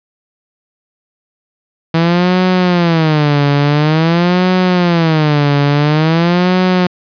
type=tone with vibrato; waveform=sawtooth; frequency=162.2 Hz; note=E3; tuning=28 cents flat; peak=-5 dBFS; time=1.94-6.87 s; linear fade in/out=5 ms; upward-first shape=sine; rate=0.48 Hz; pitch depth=220 cents each way; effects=resampled to 11025 Hz + 7-bit